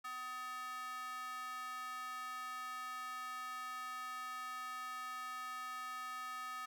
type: tone with high-pass filter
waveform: square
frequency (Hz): 252.3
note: B3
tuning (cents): +37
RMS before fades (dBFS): -45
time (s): 0.04-6.66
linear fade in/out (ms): 10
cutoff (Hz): 1300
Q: 4
effects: none